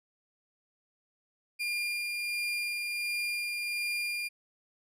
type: tone with tremolo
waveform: 35% pulse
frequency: 2407 Hz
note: D7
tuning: 42 cents sharp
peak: -28 dBFS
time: 1.59-4.29 s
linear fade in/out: 20 ms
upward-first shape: sine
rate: 1.4 Hz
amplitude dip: 25%
effects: resampled to 32000 Hz